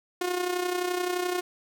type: tone with amplitude modulation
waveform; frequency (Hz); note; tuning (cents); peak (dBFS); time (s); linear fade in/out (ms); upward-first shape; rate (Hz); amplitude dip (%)
sawtooth; 359; F4; +48; -20; 0.21-1.41; 5; sine; 31.6; 60
effects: none